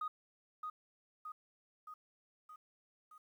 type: tone with echo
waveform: sine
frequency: 1244.5 Hz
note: D#6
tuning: in tune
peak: -35 dBFS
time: 0.01-0.08 s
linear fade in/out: 5 ms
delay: 620 ms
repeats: 5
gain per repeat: -4 dB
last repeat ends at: 3.18 s
effects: tanh soft clip ceiling -33 dBFS + 12-bit